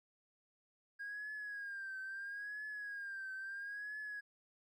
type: tone with vibrato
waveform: triangle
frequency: 1625 Hz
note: G#6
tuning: 38 cents flat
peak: -39 dBFS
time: 0.99-4.21 s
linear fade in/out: 20 ms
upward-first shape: triangle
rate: 0.75 Hz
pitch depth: 96 cents each way
effects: tanh soft clip ceiling -39 dBFS